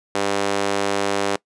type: tone with high-pass filter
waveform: sawtooth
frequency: 100 Hz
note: G2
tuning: 35 cents sharp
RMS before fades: -22 dBFS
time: 0.15-1.36 s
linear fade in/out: 0 ms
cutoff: 410 Hz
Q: 1.1
effects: noise-tail reverb RT60 0.1 s tail -23 dB re dry + resampled to 22050 Hz